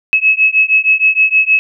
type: beating tone pair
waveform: sine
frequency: 2576 / 2582.4 Hz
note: E7 / E7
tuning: -41 / -36 cents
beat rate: 6.4 Hz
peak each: -11 dBFS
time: 0.13-1.59 s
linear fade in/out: 0 ms
effects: none